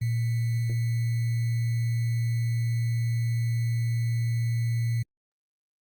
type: tone with sample-and-hold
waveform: sine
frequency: 116.54 Hz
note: A#2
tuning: in tune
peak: -23 dBFS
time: 0.01-5.03 s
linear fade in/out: 10 ms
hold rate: 2100 Hz
effects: Opus 24 kbps